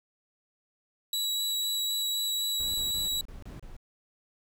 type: tone with vibrato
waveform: sawtooth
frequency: 3906 Hz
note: B7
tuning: 20 cents flat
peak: -25 dBFS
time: 1.13-3.21 s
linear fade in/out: 2 ms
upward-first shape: sine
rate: 3.9 Hz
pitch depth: 8 cents each way
type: noise bursts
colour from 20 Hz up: brown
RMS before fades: -43 dBFS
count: 7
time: 2.6-3.766 s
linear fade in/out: 0 ms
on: 140 ms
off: 31 ms
effects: none